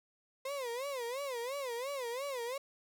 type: tone with vibrato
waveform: 35% pulse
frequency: 515 Hz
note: C5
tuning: 28 cents flat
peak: -35 dBFS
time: 0.45-2.58 s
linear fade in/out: 5 ms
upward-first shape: sine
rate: 2.9 Hz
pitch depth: 180 cents each way
effects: none